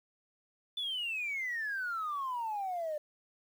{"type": "exponential sweep", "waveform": "sine", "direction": "down", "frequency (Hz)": [3520, 590], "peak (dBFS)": -32, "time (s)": [0.77, 2.98], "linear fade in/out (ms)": 5, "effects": ["tanh soft clip ceiling -30 dBFS", "10-bit"]}